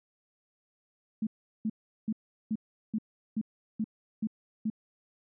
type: tone bursts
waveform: sine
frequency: 218.1 Hz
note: A3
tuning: 15 cents flat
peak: -27 dBFS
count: 9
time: 1.22-4.701 s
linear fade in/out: 5 ms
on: 49 ms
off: 380 ms
effects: none